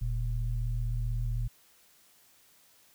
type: tone pair together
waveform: sine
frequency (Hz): 41.35 / 117.1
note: E1 / A#2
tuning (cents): +6 / +8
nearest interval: octave + tritone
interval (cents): 1802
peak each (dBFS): -30 / -32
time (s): 0.01-1.48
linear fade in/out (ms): 10
effects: white hiss -62 dBFS RMS until 2.94 s